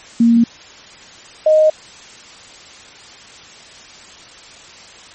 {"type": "tone pair in turn", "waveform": "sine", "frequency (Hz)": [232.7, 621.2], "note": ["A#3", "D#5"], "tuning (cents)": [-3, -3], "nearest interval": "octave + perfect fourth", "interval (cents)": 1700, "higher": "second", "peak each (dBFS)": -7, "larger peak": "neither", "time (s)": [[0.2, 0.44], [1.46, 1.7]], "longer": "neither", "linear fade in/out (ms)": 5, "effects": ["white hiss -39 dBFS RMS until 5.14 s", "MP3 32 kbps"]}